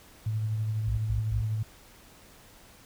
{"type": "tone with tremolo", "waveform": "sine", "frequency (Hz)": 108.8, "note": "A2", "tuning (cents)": -19, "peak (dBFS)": -25, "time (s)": [0.26, 1.63], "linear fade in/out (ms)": 5, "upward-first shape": "triangle", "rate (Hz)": 12, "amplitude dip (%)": 35}
{"type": "tone bursts", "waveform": "sine", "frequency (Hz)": 60, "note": "B1", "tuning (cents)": -49, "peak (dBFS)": -28, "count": 3, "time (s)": [0.87, 1.42], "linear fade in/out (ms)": 10, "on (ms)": 110, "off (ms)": 110}
{"effects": ["pink hiss -54 dBFS RMS until 2.85 s"]}